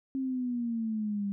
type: exponential sweep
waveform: sine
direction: down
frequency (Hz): 269.1 to 197.7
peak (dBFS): -29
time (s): 0.15-1.32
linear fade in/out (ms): 0
effects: none